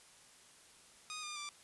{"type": "tone with pitch steps", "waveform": "10% pulse", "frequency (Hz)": [1240, 1207.5, 1175.8], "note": ["D#6", "D6", "D6"], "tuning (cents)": [-6, 48, 2], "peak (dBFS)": -34, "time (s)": [1.1, 1.49], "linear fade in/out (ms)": 0, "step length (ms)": 130, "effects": ["white hiss -61 dBFS RMS until 1.63 s", "resampled to 24000 Hz"]}